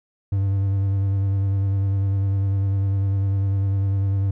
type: tone with vibrato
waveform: triangle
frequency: 98 Hz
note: G2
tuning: in tune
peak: -16 dBFS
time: 0.32-4.31 s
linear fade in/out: 5 ms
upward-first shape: triangle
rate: 10 Hz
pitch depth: 31 cents each way
effects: none